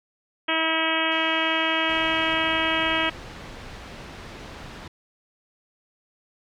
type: harmonic tone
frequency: 322.2 Hz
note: E4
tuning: 39 cents flat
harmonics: 1 / 2 / 3 / 4 / 5 / 6 / 7 / 8 / 9 / 10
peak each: -30 / -30 / -30 / -30 / -30 / -30 / -30 / -30 / -30 / -30 dBFS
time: 0.48-3.1 s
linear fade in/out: 10 ms
type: click train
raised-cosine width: 0.2 ms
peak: -30 dBFS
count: 204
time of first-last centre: 1.12-2.336 s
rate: 167 Hz
type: low-pass noise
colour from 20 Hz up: pink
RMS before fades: -40 dBFS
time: 1.89-4.88 s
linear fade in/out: 5 ms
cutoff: 4000 Hz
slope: 12 dB/octave
effects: none